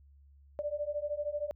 sine beating tone pair, 582 / 595 Hz, D5 / D5, -16 / +22 cents, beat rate 13 Hz, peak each -36 / -35 dBFS, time 0.59-1.51 s, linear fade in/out 0 ms, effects added 70 Hz sine -56 dBFS peak until 1.55 s

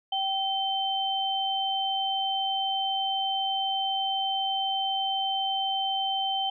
sine tone pair together, 774 / 3096 Hz, G5 / G7, -22 / -22 cents, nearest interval 2 octaves, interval 2400 cents, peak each -28 dBFS, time 0.12-6.5 s, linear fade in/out 5 ms, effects none

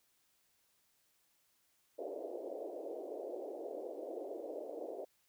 white band-pass noise, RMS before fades -44 dBFS, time 1.98-5.05 s, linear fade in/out 10 ms, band 320 to 640 Hz, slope 48 dB/octave, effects white hiss -75 dBFS RMS until 5.28 s

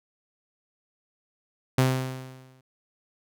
sawtooth tone with exponential decay, 130 Hz, C3, 11 cents flat, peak -13 dBFS, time 1.78-2.61 s, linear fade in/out 5 ms, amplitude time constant 180 ms, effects none

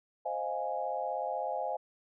sine chord, F minor seventh, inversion second, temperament equal, 523.3 / 622.3 / 698.5 / 830.6 Hz, C5 / Eb5 / F5 / Ab5, 0 / 0 / 0 / 0 cents, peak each -38 / -38 / -37 / -36 dBFS, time 0.25-1.77 s, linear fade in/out 10 ms, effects none

